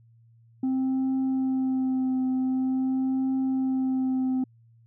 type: tone with vibrato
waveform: sine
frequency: 261.1 Hz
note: C4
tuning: 3 cents flat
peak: -20 dBFS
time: 0.63-4.44 s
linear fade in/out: 5 ms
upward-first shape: triangle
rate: 0.46 Hz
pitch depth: 20 cents each way
effects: tanh soft clip ceiling -22 dBFS + added 115 Hz sine -54 dBFS peak until 4.86 s